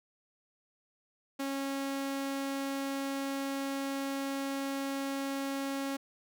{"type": "tone", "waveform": "sawtooth", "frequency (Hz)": 274.3, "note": "C#4", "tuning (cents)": -18, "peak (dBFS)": -29, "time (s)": [1.39, 5.97], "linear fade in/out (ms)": 10, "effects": []}